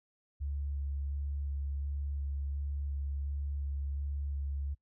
sine tone with vibrato, 70.5 Hz, C#2, 30 cents sharp, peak -33 dBFS, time 0.4-4.75 s, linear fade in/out 20 ms, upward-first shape square, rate 1.4 Hz, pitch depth 11 cents each way, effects noise-tail reverb RT60 0.1 s tail -23 dB re dry

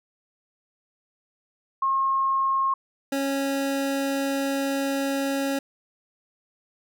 sine / 25% pulse tone pair in turn, 1077 / 275.1 Hz, C6 / C#4, +50 / -13 cents, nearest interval 2 octaves, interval 2363 cents, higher first, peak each -20 dBFS, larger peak neither, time 1.82-2.74 / 3.12-5.59 s, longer second, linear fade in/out 5 ms, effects none

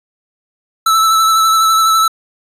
square tone with vibrato, 1316 Hz, E6, 3 cents flat, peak -9 dBFS, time 0.86-2.08 s, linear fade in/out 5 ms, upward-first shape sine, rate 12 Hz, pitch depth 22 cents each way, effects resampled to 32000 Hz

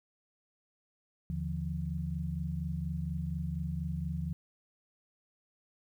sine tone cluster, 77.5 / 146.6 / 170.8 Hz, D#2 / D3 / F3, -6 / -3 / -38 cents, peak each -37 / -38 / -36 dBFS, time 1.3-4.33 s, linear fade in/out 0 ms, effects 11-bit

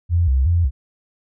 sine tone with vibrato, 75.2 Hz, D2, 42 cents sharp, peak -13 dBFS, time 0.09-0.71 s, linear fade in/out 50 ms, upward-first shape square, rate 2.7 Hz, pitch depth 230 cents each way, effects none

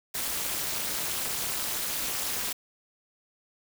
white noise with amplitude modulation, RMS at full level -27 dBFS, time 0.14-2.53 s, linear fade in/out 10 ms, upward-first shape sine, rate 274 Hz, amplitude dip 100%, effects none

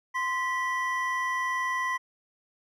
triangle tone pair together, 1036.7 / 1957 Hz, C6 / B6, -16 / -16 cents, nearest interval major seventh, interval 1100 cents, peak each -27 / -28 dBFS, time 0.14-1.98 s, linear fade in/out 20 ms, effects none

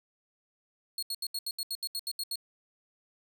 sawtooth tone bursts, 4320 Hz, C#8, 45 cents flat, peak -29 dBFS, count 12, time 0.98-2.357 s, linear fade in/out 2 ms, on 46 ms, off 75 ms, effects none

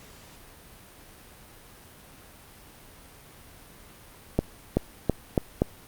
accelerating click train, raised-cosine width 2 ms, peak -7 dBFS, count 5, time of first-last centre 4.39-5.62 s, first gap 380 ms, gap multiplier 0.86, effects pink hiss -50 dBFS RMS until 5.87 s + Opus 48 kbps

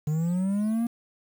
triangle linear sweep, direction up, 148.5 to 237.4 Hz, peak -21 dBFS, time 0.07-0.87 s, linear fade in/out 5 ms, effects 8-bit

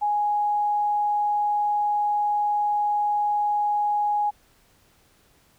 sine tone, 830.6 Hz, G#5, in tune, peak -20 dBFS, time 0.01-4.31 s, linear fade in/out 20 ms, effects pink hiss -60 dBFS RMS until 5.58 s

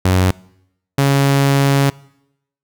sawtooth tone pair in turn, 92.5 / 138.85 Hz, F#2 / C#3, 0 / +3 cents, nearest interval perfect fifth, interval 703 cents, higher second, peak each -7 dBFS, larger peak neither, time 0.05-0.31 / 0.98-1.9 s, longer second, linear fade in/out 5 ms, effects noise-tail reverb RT60 0.8 s tail -23 dB re dry

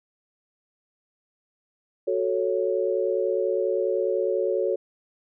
sine chord, F# minor, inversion none, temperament equal, 370 / 440 / 554.4 Hz, F#4 / A4 / C#5, 0 / 0 / 0 cents, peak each -26 dBFS, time 2.07-4.76 s, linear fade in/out 10 ms, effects none

